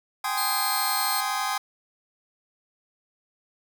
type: chord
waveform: sawtooth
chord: Ab major seventh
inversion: third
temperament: just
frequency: 778.7 / 830.6 / 1038.3 / 1245.9 Hz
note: G5 / Ab5 / C6 / Eb6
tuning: -12 / 0 / -14 / +2 cents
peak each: -27 dBFS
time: 0.24-1.58 s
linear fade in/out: 5 ms
type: tone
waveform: 15% pulse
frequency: 4225 Hz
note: C8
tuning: 16 cents sharp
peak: -20 dBFS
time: 0.37-1.21 s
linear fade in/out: 10 ms
effects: 9-bit